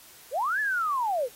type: linear two-way sweep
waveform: sine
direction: up then down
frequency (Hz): 445.7 to 1753 to 445.7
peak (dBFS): -24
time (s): 0.31-1.29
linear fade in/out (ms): 50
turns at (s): 0.6
effects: white hiss -51 dBFS RMS until 1.35 s + AAC 48 kbps